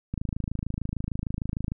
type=click train; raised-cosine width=5 ms; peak=-17 dBFS; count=43; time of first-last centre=0.14-1.719 s; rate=26.6 Hz; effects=none